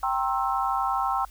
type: chord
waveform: sine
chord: C dominant seventh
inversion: second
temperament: equal with one note detuned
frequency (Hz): 784 / 932.3 / 1064.2 / 1318.5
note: G5 / Bb5 / C6 / E6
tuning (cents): 0 / 0 / +29 / 0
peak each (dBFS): -27 / -31 / -28 / -29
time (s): 0.03-1.25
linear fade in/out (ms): 2
effects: added 50 Hz sine -46 dBFS peak until 1.3 s + white hiss -55 dBFS RMS until 1.3 s